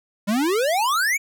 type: exponential sweep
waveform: square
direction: up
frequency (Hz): 193.6 to 2365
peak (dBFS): -19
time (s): 0.27-1.18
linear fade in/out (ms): 20
effects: none